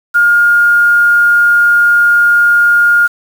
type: tone with quantisation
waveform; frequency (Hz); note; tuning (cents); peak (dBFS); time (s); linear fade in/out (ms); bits
sine; 1418; F6; +26; -5; 0.14-3.08; 20; 5
effects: none